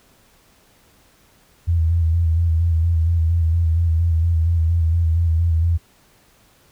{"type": "tone with vibrato", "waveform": "sine", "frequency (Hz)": 82.9, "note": "E2", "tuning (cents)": 10, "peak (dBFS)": -14, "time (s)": [1.67, 5.78], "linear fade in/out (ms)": 20, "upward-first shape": "square", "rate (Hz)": 4.3, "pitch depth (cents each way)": 39, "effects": ["pink hiss -55 dBFS RMS until 6.71 s"]}